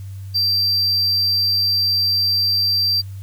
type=tone; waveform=triangle; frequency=4699 Hz; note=D8; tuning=in tune; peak=-14 dBFS; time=0.34-3.02 s; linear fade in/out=20 ms; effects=added 97 Hz sine -29 dBFS peak until 3.22 s + white hiss -52 dBFS RMS until 3.22 s